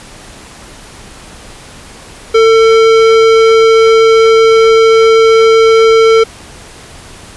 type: tone with hard clipping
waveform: sine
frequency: 448.7 Hz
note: A4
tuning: 34 cents sharp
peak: -5 dBFS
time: 2.34-6.24 s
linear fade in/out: 10 ms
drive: 16 dB
effects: pink hiss -33 dBFS RMS until 7.36 s + resampled to 24000 Hz